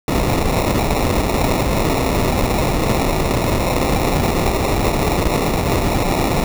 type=noise with sample-and-hold; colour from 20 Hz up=pink; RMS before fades=-17 dBFS; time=0.08-6.44 s; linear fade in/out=2 ms; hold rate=1575 Hz; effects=none